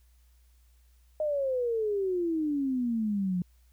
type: exponential sweep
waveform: sine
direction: down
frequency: 622.3 to 174.61 Hz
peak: -26 dBFS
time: 1.2-3.42 s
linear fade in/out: 2 ms
effects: added 60 Hz sine -58 dBFS peak until 3.72 s + white hiss -71 dBFS RMS until 3.72 s